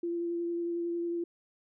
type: tone with vibrato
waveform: sine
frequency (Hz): 342.2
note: F4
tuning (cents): -35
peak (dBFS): -30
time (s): 0.03-1.24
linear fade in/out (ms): 5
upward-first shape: sine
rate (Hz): 11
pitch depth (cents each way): 12
effects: none